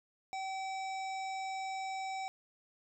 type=harmonic tone; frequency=767 Hz; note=G5; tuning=38 cents flat; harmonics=1 / 3 / 5 / 7 / 9 / 10; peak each=-37 / -45 / -53 / -53 / -58 / -59 dBFS; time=0.33-2.28 s; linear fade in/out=0 ms; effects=none